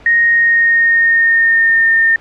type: tone with pitch glide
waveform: sine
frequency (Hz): 1864.7 to 1817.9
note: A#6 to A#6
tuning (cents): 0 to -44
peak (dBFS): -7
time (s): 0.06-2.16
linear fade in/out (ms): 2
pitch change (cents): -44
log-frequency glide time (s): 0.29-1.9
effects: pink hiss -41 dBFS RMS until 2.2 s + low-pass 3000 Hz 12 dB/octave